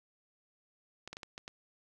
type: clicks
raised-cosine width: 0.2 ms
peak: -26 dBFS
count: 6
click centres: 1.076 / 1.13 / 1.169 / 1.232 / 1.379 / 1.479 s
effects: none